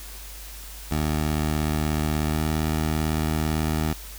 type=tone with pitch glide; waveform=15% pulse; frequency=76.5 to 77.97 Hz; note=D#2 to D#2; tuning=-29 to +4 cents; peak=-16 dBFS; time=0.91-3.93 s; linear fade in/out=5 ms; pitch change=+33 cents; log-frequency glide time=2.3-2.39 s; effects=added 50 Hz sine -39 dBFS peak until 4.18 s + white hiss -42 dBFS RMS until 4.18 s